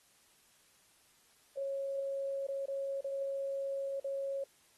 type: tone with dropouts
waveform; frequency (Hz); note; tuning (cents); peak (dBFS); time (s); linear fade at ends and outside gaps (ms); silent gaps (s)
sine; 549; C#5; -17; -34; 1.57-4.44; 5; 2.469-2.485 / 2.658-2.681 / 3.009-3.043 / 4-4.043
effects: white hiss -67 dBFS RMS until 4.77 s + AAC 32 kbps